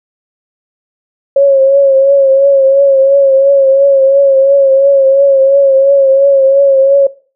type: tone with vibrato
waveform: sine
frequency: 547 Hz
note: C#5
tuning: 23 cents flat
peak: -3 dBFS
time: 1.36-7.07 s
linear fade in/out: 5 ms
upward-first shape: triangle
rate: 2.9 Hz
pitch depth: 47 cents each way
effects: noise-tail reverb RT60 0.4 s tail -20 dB re dry